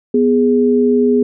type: tone pair together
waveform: sine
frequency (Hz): 246.9 / 414.8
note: B3 / G#4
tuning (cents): 0 / -2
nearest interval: major sixth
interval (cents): 898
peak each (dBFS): -12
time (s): 0.14-1.23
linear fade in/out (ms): 5
effects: none